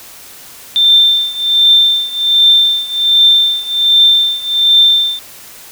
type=tone with tremolo; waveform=sine; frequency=3574 Hz; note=A7; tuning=26 cents sharp; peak=-3 dBFS; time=0.76-5.19 s; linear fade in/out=0 ms; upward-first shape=triangle; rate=1.3 Hz; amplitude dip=90%; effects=white hiss -35 dBFS RMS until 5.71 s